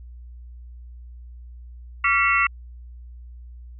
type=tone cluster; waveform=sine; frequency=1145 / 1379 / 1955 / 2192 / 2698 Hz; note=D6 / F6 / B6 / C#7 / E7; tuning=-44 / -22 / -18 / -20 / +40 cents; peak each=-23 dBFS; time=2.04-2.47 s; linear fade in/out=5 ms; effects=added 60 Hz sine -38 dBFS peak until 3.79 s